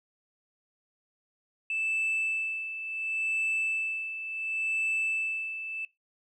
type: tone with tremolo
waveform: sine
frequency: 2637 Hz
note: E7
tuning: in tune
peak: -24 dBFS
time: 1.7-5.85 s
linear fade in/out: 2 ms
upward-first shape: sine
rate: 0.7 Hz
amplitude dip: 70%
effects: noise-tail reverb RT60 0.2 s tail -21 dB re dry + tanh soft clip ceiling -24 dBFS